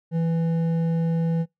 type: tone with hard clipping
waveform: triangle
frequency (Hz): 165.3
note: E3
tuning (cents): +5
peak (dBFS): -22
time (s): 0.11-1.46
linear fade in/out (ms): 50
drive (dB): 11
effects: noise-tail reverb RT60 0.2 s tail -26 dB re dry